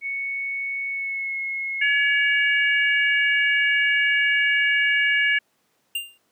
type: tone with pitch glide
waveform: sine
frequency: 2217 to 2171 Hz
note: C#7 to C#7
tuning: 0 to -37 cents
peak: -25 dBFS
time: 0.01-1.87 s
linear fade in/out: 50 ms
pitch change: -37 cents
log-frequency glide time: 0.89-1.38 s
type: harmonic tone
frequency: 566 Hz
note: C#5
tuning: 36 cents sharp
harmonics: 3 / 4 / 5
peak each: -20 / -21 / -26 dBFS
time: 1.81-5.39 s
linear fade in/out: 10 ms
type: tone with exponential decay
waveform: square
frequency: 2794 Hz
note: F7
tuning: in tune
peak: -22 dBFS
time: 5.95-6.18 s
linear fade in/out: 5 ms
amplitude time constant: 50 ms
effects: pink hiss -67 dBFS RMS until 6.31 s + high-pass 200 Hz 12 dB/octave